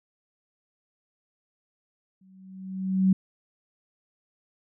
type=tone with exponential growth; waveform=sine; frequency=189.2 Hz; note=F#3; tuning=39 cents sharp; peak=-15 dBFS; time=2.21-3.13 s; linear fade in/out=5 ms; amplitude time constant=200 ms; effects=none